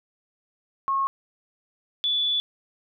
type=tone pair in turn; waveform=sine; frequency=1088 / 3454 Hz; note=C#6 / A7; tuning=-33 / -33 cents; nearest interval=octave + minor sixth; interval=2000 cents; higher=second; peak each=-21 dBFS; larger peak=neither; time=0.88-1.07 / 2.04-2.4 s; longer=second; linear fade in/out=0 ms; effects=none